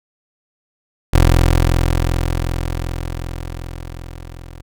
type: tone with level ramp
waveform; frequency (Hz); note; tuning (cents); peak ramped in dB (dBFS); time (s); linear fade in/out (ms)
20% pulse; 42.65; F1; -40; -3 to -29; 1.13-4.62; 10
effects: none